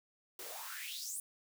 white noise with high-pass filter sweep, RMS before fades -44 dBFS, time 0.39-1.2 s, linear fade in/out 2 ms, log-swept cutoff 350 to 10000 Hz, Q 5.8, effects none

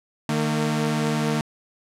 sawtooth tone pair together, 153.23 / 227.6 Hz, D#3 / A#3, -26 / -41 cents, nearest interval perfect fifth, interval 685 cents, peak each -20 dBFS, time 0.29-1.41 s, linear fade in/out 2 ms, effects low-pass 10000 Hz 12 dB/octave

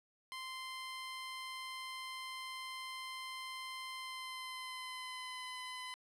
15% pulse tone with pitch glide, 1041 to 1013.1 Hz, C6 to B5, -9 to +44 cents, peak -37 dBFS, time 0.32-5.94 s, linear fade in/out 0 ms, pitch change -47 cents, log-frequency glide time 3.96-5.5 s, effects low-pass 11000 Hz 12 dB/octave + 12-bit

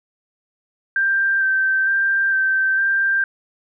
sine tone with vibrato, 1568 Hz, G6, in tune, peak -15 dBFS, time 0.96-3.24 s, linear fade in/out 2 ms, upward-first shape square, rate 1.1 Hz, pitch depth 15 cents each way, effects none

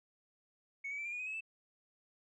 sine tone with pitch steps, 2217 / 2273 / 2330 / 2389 / 2449 / 2510 / 2573 / 2638 Hz, C#7 / C#7 / D7 / D7 / D#7 / D#7 / E7 / E7, 0 / +43 / -14 / +29 / -28 / +15 / -43 / +1 cents, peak -37 dBFS, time 0.84-1.408 s, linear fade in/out 10 ms, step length 71 ms, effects tanh soft clip ceiling -35 dBFS

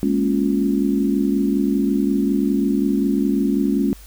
sine chord, Bb minor seventh, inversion third, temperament equal, 207.7 / 233.1 / 277.2 / 349.2 Hz, Ab3 / Bb3 / Db4 / F4, 0 / 0 / 0 / 0 cents, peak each -20 / -25 / -19 / -25 dBFS, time 0.03-3.93 s, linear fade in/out 0 ms, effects added 50 Hz sine -40 dBFS peak until 4.06 s + white hiss -47 dBFS RMS until 4.06 s

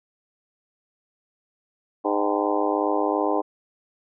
harmonic tone with a mistuned harmonic, 102.7 Hz, G#2, 19 cents flat, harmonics 3 / 4 / 5 / 6 / 7 / 8 / 9 / 10, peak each -26 / -27 / -28 / -29 / -29 / -30 / -31 / -31 dBFS, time 2.04-3.42 s, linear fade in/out 20 ms, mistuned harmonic 7, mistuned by +83 cents, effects none

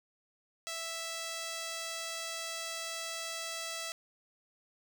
5% pulse tone, 659.3 Hz, E5, in tune, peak -26 dBFS, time 0.67-3.92 s, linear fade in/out 0 ms, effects none

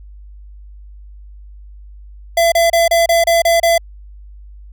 square tone bursts, 674 Hz, E5, 38 cents sharp, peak -10 dBFS, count 8, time 2.37-3.78 s, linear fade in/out 5 ms, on 150 ms, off 30 ms, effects added 50 Hz sine -34 dBFS peak until 4.72 s

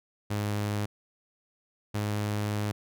sawtooth tone pair in turn, 103.83 / 104.49 Hz, G#2 / G#2, 0 / +11 cents, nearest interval unison, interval 11 cents, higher second, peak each -24 dBFS, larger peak neither, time 0.3-0.86 / 1.94-2.72 s, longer second, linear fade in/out 10 ms, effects none

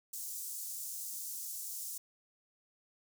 pink high-pass noise, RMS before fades -42 dBFS, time 0.13-1.98 s, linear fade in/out 5 ms, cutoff 6600 Hz, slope 24 dB/octave, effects none

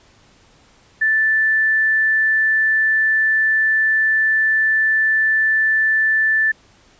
sine tone, 1760 Hz, A6, in tune, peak -13 dBFS, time 1.01-6.52 s, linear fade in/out 10 ms, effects pink hiss -52 dBFS RMS until 6.99 s + resampled to 16000 Hz

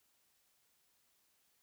silence, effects white hiss -75 dBFS RMS until 1.62 s

